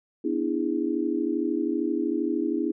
sine chord, E dominant seventh, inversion second, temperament just, 247.2 / 296.7 / 329.6 / 412 Hz, B3 / D4 / E4 / G#4, +2 / +18 / 0 / -14 cents, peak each -31 / -28 / -27 / -32 dBFS, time 0.24-2.72 s, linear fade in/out 10 ms, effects none

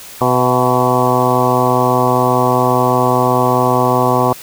harmonic tone with a mistuned harmonic, 125 Hz, B2, 21 cents sharp, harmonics 1 / 2 / 3 / 4 / 5 / 6 / 7 / 8 / 9, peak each -19 / -19 / -19 / -19 / -19 / -19 / -19 / -19 / -19 dBFS, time 0.21-4.33 s, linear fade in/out 2 ms, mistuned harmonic 5, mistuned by +60 cents, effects white hiss -34 dBFS RMS until 4.42 s

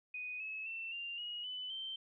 sine tone with pitch steps, 2489 / 2584 / 2683 / 2786 / 2892 / 3003 / 3118 Hz, D#7 / E7 / E7 / F7 / F#7 / F#7 / G7, 0 / -35 / +30 / -5 / -40 / +25 / -10 cents, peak -40 dBFS, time 0.14-1.96 s, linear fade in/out 5 ms, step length 260 ms, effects none

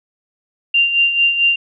sine tone with tremolo, 2782 Hz, F7, 7 cents flat, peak -9 dBFS, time 0.74-1.56 s, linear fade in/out 5 ms, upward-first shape sine, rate 4.5 Hz, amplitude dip 60%, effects none

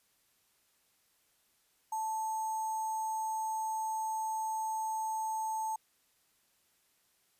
sine tone with sample-and-hold, 880 Hz, A5, in tune, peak -32 dBFS, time 1.92-5.76 s, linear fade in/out 5 ms, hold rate 7350 Hz, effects white hiss -72 dBFS RMS until 7.39 s + resampled to 32000 Hz

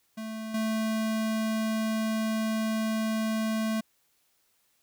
square tone with level steps, 220 Hz, A3, in tune, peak -35 / -27 dBFS, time 0.17-3.81 s, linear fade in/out 10 ms, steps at 0.54 s, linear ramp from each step 5 ms, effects white hiss -70 dBFS RMS until 4.82 s

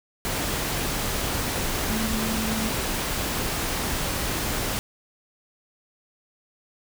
sine tone in noise, 220 Hz, A3, in tune, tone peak -27 dBFS, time 1.9-2.69 s, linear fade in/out 0 ms, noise pink, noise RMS -27 dBFS, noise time 0.25-4.79 s, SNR -3 dB, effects none

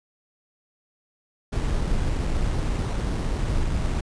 brown noise with sample-and-hold, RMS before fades -24 dBFS, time 1.52-4.01 s, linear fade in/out 10 ms, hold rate 4900 Hz, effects resampled to 22050 Hz

